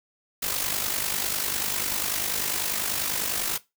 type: noise with amplitude modulation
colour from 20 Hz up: white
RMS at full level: -25 dBFS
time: 0.42-3.58 s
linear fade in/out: 10 ms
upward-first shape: sine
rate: 50.1 Hz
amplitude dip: 60%
effects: noise-tail reverb RT60 0.2 s tail -17 dB re dry